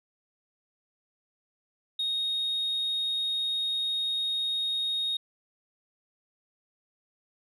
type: tone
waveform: sine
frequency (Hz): 3729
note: A#7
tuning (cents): 0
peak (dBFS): -25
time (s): 1.99-5.17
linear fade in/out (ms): 5
effects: tanh soft clip ceiling -24 dBFS